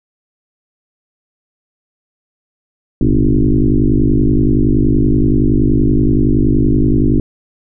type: tone with frequency modulation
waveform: sine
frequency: 132.4 Hz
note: C3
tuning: 21 cents sharp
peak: -8 dBFS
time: 3.01-7.2 s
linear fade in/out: 2 ms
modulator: 50.6 Hz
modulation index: 4.1
effects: none